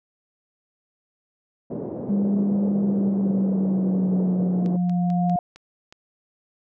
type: band-pass noise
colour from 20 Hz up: white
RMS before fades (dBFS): -31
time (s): 1.7-4.77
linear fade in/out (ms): 10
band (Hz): 130 to 490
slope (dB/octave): 24
type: tone with pitch glide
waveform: sine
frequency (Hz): 201 to 175.99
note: G3 to F3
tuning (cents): +44 to +14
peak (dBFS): -19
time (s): 2.09-5.36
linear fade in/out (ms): 2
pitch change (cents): -230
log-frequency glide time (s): 2.82-5.01
type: tone with exponential growth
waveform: sine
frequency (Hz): 710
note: F5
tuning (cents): +28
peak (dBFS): -21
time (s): 3.96-5.39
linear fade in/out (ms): 2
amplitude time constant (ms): 310
type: clicks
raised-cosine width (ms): 0.2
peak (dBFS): -27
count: 6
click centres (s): 4.661 / 4.896 / 5.102 / 5.297 / 5.56 / 5.925
effects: none